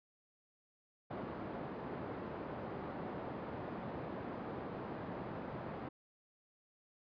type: band-pass noise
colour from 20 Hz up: pink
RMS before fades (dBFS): -44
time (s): 1.1-5.89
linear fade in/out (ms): 10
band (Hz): 150 to 1000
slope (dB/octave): 12
effects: resampled to 11025 Hz